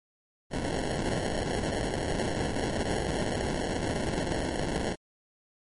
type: noise with sample-and-hold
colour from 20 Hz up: white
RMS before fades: -30 dBFS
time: 0.5-4.96 s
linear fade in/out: 50 ms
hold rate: 1225 Hz
effects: MP3 48 kbps